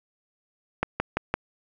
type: click train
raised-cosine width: 0.5 ms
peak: -8 dBFS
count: 4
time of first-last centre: 0.83-1.34 s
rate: 5.88 Hz
effects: none